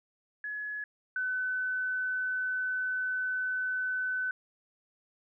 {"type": "tone pair in turn", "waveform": "sine", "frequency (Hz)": [1694, 1509.2], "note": ["G#6", "F#6"], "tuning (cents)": [34, 34], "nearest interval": "major second", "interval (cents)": 200, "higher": "first", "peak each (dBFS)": [-34, -29], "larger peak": "second", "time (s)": [[0.44, 0.84], [1.16, 4.31]], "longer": "second", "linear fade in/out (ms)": 2, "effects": []}